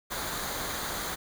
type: noise with comb filter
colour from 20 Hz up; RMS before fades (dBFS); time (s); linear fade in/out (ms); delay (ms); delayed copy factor
pink; -34; 0.1-1.16; 20; 0.37; -0.55
effects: none